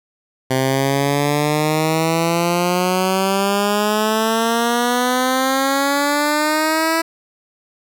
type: exponential sweep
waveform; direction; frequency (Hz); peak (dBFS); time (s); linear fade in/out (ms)
10% pulse; up; 130 to 329.6; -7; 0.5-7.02; 10
effects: none